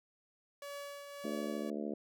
sawtooth tone with tremolo, 569 Hz, C#5, 45 cents sharp, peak -38 dBFS, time 0.62-1.7 s, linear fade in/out 2 ms, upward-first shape triangle, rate 1.7 Hz, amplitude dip 50%
harmonic tone, 73.42 Hz, D2, in tune, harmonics 3 / 4 / 5 / 6 / 7 / 8 / 9, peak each -40 / -42 / -44 / -46 / -47 / -48 / -49 dBFS, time 1.24-1.94 s, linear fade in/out 5 ms
effects none

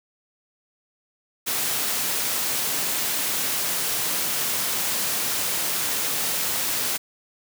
white high-pass noise, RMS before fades -25 dBFS, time 1.46-6.98 s, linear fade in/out 20 ms, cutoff 110 Hz, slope 12 dB/octave, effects none

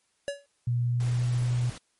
square tone with exponential decay, 566 Hz, C#5, 36 cents sharp, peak -26 dBFS, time 0.28-0.46 s, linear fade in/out 0 ms, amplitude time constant 39 ms
sine tone with pitch glide, 120.6 to 122.35 Hz, B2 to B2, -41 to -16 cents, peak -23 dBFS, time 0.67-1.7 s, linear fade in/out 5 ms, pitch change +25 cents, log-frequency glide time 0.84-1.26 s
pink noise, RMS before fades -43 dBFS, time 1-1.78 s, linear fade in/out 2 ms
effects white hiss -71 dBFS RMS until 1.99 s + MP3 48 kbps

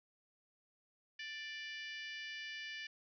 harmonic tone, 588 Hz, D5, 2 cents sharp, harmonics 3 / 4 / 5 / 6 / 7 / 8 / 9 / 10, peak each -47 / -49 / -50 / -57 / -62 / -56 / -61 / -65 dBFS, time 1.19-2.87 s, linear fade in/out 5 ms, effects none

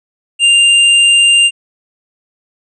square tone, 2794 Hz, F7, in tune, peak -6 dBFS, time 0.39-1.51 s, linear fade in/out 50 ms, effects resampled to 22050 Hz

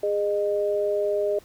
sine tone pair together, 410.6 / 612 Hz, G#4 / D#5, -20 / -29 cents, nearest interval perfect fifth, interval 691 cents, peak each -24 dBFS, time 0.03-1.39 s, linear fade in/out 5 ms, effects pink hiss -54 dBFS RMS until 1.44 s

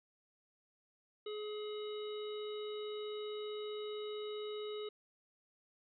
harmonic tone, 422.3 Hz, G#4, 29 cents sharp, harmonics 1 / 3 / 5 / 7 / 9, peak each -40 / -53 / -59 / -54 / -52 dBFS, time 1.26-4.89 s, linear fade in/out 5 ms, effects none

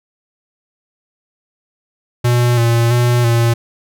square tone with vibrato, 119.1 Hz, A#2, 38 cents sharp, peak -11 dBFS, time 2.24-3.54 s, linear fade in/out 10 ms, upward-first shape square, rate 1.5 Hz, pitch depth 32 cents each way, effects none

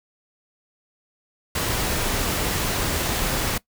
pink noise, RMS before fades -24 dBFS, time 1.55-3.58 s, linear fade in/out 5 ms, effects noise-tail reverb RT60 0.1 s tail -20 dB re dry

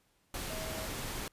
sine tone in noise, 638 Hz, D#5, 43 cents sharp, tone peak -43 dBFS, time 0.5-0.86 s, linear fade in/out 2 ms, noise pink, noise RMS -39 dBFS, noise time 0.34-1.28 s, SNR -7 dB, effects pink hiss -72 dBFS RMS until 1.32 s + resampled to 32000 Hz

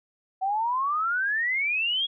sine exponential sweep, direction up, 746 to 3351 Hz, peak -23 dBFS, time 0.41-2.07 s, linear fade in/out 20 ms, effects none

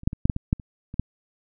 clicks, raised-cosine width 5 ms, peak -28 / -7 / -19 / -6 / -8 / -14 / -7 / -27 / -23 / -9 dBFS, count 10, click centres 0.034 / 0.075 / 0.131 / 0.255 / 0.298 / 0.364 / 0.529 / 0.598 / 0.941 / 0.996 s, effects none

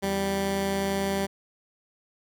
15% pulse tone pair together, 82.41 / 196 Hz, E2 / G3, 0 / 0 cents, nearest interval octave + minor third, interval 1500 cents, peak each -31 / -19 dBFS, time 0.02-1.27 s, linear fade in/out 20 ms, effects none

